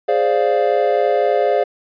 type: chord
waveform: triangle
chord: D half-diminished seventh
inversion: second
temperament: equal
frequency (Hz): 415.3 / 523.3 / 587.3 / 698.5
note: Ab4 / C5 / D5 / F5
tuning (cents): 0 / 0 / 0 / 0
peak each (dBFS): -17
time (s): 0.08-1.64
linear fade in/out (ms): 10
effects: resampled to 11025 Hz